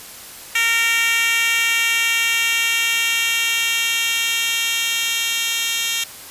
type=tone with high-pass filter sweep; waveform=10% pulse; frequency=460.3 Hz; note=A#4; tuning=22 cents flat; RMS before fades=-19 dBFS; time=0.55-6.04 s; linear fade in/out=5 ms; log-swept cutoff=2200 to 3600 Hz; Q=1.9; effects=white hiss -37 dBFS RMS until 6.3 s + resampled to 32000 Hz